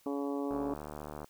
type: harmonic tone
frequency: 141.1 Hz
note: C#3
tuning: 31 cents sharp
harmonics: 2 / 3 / 4 / 5 / 6 / 7 / 8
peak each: -34 / -38 / -42 / -46 / -46 / -50 / -48 dBFS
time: 0.06-0.74 s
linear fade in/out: 2 ms
type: click train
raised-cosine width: 1 ms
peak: -28 dBFS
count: 56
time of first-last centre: 0.51-1.244 s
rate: 74.9 Hz
effects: white hiss -65 dBFS RMS until 1.29 s